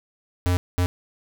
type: tone bursts at uneven times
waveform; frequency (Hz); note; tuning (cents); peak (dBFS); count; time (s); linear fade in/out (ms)
square; 89.3; F2; +39; -19; 2; 0.46-0.57 / 0.78-0.86; 0
effects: none